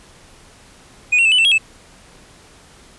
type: tone with pitch steps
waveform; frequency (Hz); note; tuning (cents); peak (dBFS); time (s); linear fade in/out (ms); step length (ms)
triangle; 2476 / 2728 / 2620 / 2988 / 2675 / 3277 / 2623; D#7 / F7 / E7 / F#7 / E7 / G#7 / E7; -9 / -41 / -11 / +16 / +25 / -24 / -9; -9; 1.12-1.582; 10; 66
effects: pink hiss -46 dBFS RMS until 2.98 s + resampled to 24000 Hz